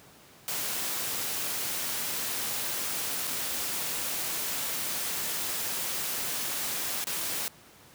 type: noise with dropouts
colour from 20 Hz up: white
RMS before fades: -32 dBFS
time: 0.48-7.48 s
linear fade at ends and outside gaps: 0 ms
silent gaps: 3.271-3.275 / 7.041-7.07 s
effects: pink hiss -54 dBFS RMS until 7.94 s + high-pass 100 Hz 12 dB/octave